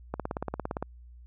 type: click train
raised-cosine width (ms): 1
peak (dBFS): -17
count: 13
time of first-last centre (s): 0.14-0.826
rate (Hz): 17.5
effects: added 60 Hz sine -47 dBFS peak until 1.26 s